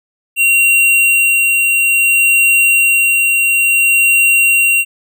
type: tone with tremolo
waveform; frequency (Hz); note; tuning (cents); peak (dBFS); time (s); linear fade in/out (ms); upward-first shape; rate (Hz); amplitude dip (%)
square; 2751; F7; -27; -8; 0.36-4.85; 50; sine; 0.58; 25
effects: none